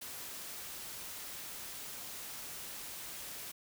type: noise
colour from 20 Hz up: white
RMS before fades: -45 dBFS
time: 0.01-3.52 s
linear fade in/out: 10 ms
effects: none